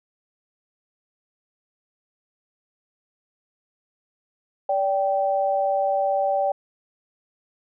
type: tone pair together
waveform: sine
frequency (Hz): 578 / 780.6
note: D5 / G5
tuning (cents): -28 / -8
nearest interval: perfect fourth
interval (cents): 520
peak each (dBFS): -22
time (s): 4.69-6.52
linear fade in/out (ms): 5
effects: none